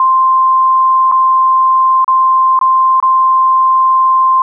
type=tone with dropouts; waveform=sine; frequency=1046.5 Hz; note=C6; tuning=in tune; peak=-6 dBFS; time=0-4.42 s; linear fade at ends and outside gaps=2 ms; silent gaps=1.115-1.121 / 2.045-2.079 / 2.591-2.612 / 3.001-3.026 s; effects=none